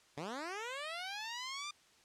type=linear sweep; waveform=10% pulse; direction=up; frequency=133.9 to 1210 Hz; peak=-32 dBFS; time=0.17-1.71 s; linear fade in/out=5 ms; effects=white hiss -66 dBFS RMS until 2.04 s + low-pass 7000 Hz 12 dB/octave